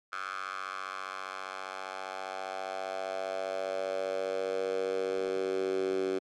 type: tone with high-pass filter sweep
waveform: 10% pulse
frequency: 95 Hz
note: F#2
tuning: 46 cents sharp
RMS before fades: -34 dBFS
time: 0.12-6.19 s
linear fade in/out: 10 ms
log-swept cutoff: 1300 to 350 Hz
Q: 4.5
effects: low-pass 6000 Hz 12 dB/octave + MP3 96 kbps